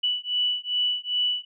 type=beating tone pair; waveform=sine; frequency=2960 / 2962.5 Hz; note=F#7 / F#7; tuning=0 / +1 cents; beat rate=2.5 Hz; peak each=-26 dBFS; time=0.03-1.45 s; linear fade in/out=10 ms; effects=none

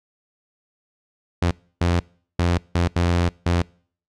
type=tone bursts at uneven times; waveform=sawtooth; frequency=86.8 Hz; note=F2; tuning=10 cents flat; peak=-13 dBFS; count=6; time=1.42-1.51 / 1.81-2 / 2.39-2.58 / 2.75-2.88 / 2.96-3.29 / 3.46-3.62 s; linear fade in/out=5 ms; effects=noise-tail reverb RT60 0.5 s tail -25 dB re dry + low-pass 6000 Hz 12 dB/octave

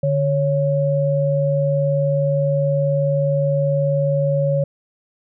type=tone pair together; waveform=sine; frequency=146.84 / 554.4 Hz; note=D3 / C#5; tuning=0 / 0 cents; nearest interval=octave + major seventh; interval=2300 cents; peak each=-18 dBFS; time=0.03-4.64 s; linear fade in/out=5 ms; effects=none

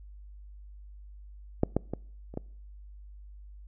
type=clicks; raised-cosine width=2 ms; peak=-9 / -11 / -18 / -30 / -19 dBFS; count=5; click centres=1.634 / 1.766 / 1.936 / 2.34 / 2.374 s; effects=noise-tail reverb RT60 0.6 s tail -25 dB re dry + added 50 Hz sine -45 dBFS peak until 3.67 s

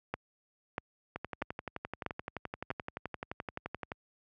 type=two click trains; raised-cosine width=0.5 ms; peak=-18 / -22 dBFS; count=5 / 33; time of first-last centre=0.14-2.704 / 1.16-3.919 s; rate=1.56 / 11.6 Hz; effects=high-pass 60 Hz 12 dB/octave

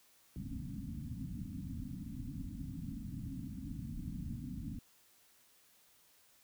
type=low-pass noise; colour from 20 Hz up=white; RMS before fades=-43 dBFS; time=0.36-4.79 s; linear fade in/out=2 ms; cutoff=280 Hz; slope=96 dB/octave; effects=white hiss -67 dBFS RMS until 6.43 s

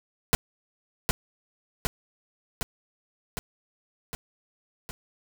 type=noise with echo; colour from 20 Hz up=pink; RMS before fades=-20 dBFS; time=0.33-0.35 s; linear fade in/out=0 ms; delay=760 ms; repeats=6; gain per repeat=-3 dB; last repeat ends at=4.91 s; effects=none

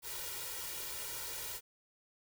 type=noise with comb filter; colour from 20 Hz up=white; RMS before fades=-42 dBFS; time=0.02-1.61 s; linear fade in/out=50 ms; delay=2.1 ms; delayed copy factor=+0.85; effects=none

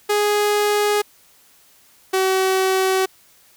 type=tone pair in turn; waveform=sawtooth; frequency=415.3 / 378.9 Hz; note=G#4 / F#4; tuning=0 / +41 cents; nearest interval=major second; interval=159 cents; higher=first; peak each=-12 dBFS; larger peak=neither; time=0.09-1.02 / 2.13-3.06 s; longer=neither; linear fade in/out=10 ms; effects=white hiss -53 dBFS RMS until 3.56 s

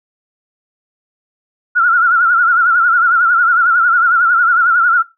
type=tone with vibrato; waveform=sine; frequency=1396.9 Hz; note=F6; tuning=in tune; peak=-8 dBFS; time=1.75-5.03 s; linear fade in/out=20 ms; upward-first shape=triangle; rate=11 Hz; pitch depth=110 cents each way; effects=noise-tail reverb RT60 0.2 s tail -17 dB re dry

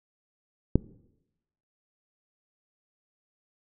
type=click; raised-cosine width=3 ms; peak=-6 dBFS; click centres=0.756 s; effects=noise-tail reverb RT60 0.9 s tail -21 dB re dry

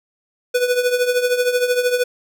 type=tone with tremolo; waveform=square; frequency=493.9 Hz; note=B4; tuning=in tune; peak=-13 dBFS; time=0.54-2.04 s; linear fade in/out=10 ms; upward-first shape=triangle; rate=13 Hz; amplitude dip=75%; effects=none

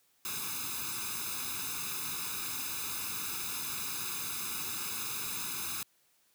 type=noise with comb filter; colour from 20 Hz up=white; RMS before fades=-37 dBFS; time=0.25-5.83 s; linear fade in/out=2 ms; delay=0.79 ms; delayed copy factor=+0.95; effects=white hiss -70 dBFS RMS until 6.34 s + high-pass 80 Hz 12 dB/octave

